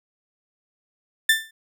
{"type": "tone with exponential decay", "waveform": "30% pulse", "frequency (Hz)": 1777, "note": "A6", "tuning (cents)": 17, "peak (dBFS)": -9, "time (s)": [1.29, 1.51], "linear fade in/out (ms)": 5, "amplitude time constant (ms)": 46, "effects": []}